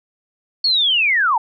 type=linear sweep; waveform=sine; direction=down; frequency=4435 to 830.6 Hz; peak=-13 dBFS; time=0.64-1.38 s; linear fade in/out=5 ms; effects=none